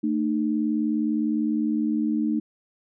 sine tone pair together, 223.7 / 303.5 Hz, A3 / D#4, +29 / -43 cents, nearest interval perfect fourth, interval 528 cents, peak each -24 / -24 dBFS, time 0.03-2.4 s, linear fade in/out 10 ms, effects none

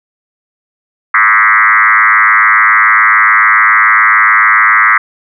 sine tone with frequency modulation, 1609 Hz, G6, 45 cents sharp, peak -4 dBFS, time 1.14-4.98 s, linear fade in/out 5 ms, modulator 107 Hz, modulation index 4.5, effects none

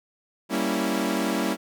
sawtooth chord, G diminished seventh, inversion none, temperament equal with one note detuned, 196 / 233.1 / 278.3 / 329.6 Hz, G3 / Bb3 / Db4 / Fb4, 0 / 0 / +7 / 0 cents, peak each -25 dBFS, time 0.49-1.57 s, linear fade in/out 50 ms, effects none

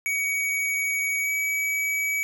square tone with pitch glide, 2256 to 2277 Hz, C#7 to C#7, +30 to +46 cents, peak -24 dBFS, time 0.06-2.23 s, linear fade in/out 0 ms, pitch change +16 cents, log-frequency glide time 1.22-1.3 s, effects none

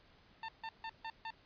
sawtooth tone bursts, 898 Hz, A5, 35 cents sharp, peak -37 dBFS, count 5, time 0.43-1.305 s, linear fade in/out 2 ms, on 55 ms, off 150 ms, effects pink hiss -65 dBFS RMS until 1.45 s + resampled to 11025 Hz

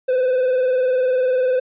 triangle tone with vibrato, 510 Hz, C5, 44 cents flat, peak -13 dBFS, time 0.08-1.6 s, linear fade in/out 10 ms, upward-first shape square, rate 20 Hz, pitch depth 34 cents each way, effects resampled to 8000 Hz

